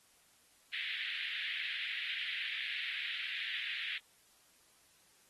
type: band-pass noise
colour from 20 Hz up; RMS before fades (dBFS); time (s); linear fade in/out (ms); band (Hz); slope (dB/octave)
pink; -40; 0.73-3.98; 2; 1800 to 3600; 48
effects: white hiss -67 dBFS RMS until 5.29 s + AAC 32 kbps